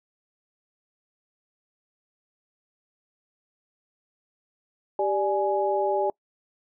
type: tone cluster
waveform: sine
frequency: 391.7 / 591 / 835 Hz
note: G4 / D5 / G#5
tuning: -1 / +11 / +9 cents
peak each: -26 dBFS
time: 4.99-6.1 s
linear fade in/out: 2 ms
effects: noise-tail reverb RT60 0.1 s tail -25 dB re dry